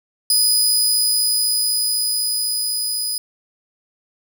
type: tone with level ramp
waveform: 20% pulse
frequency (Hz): 4978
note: D#8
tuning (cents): 0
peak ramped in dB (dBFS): -7 to -15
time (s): 0.3-3.18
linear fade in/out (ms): 2
effects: none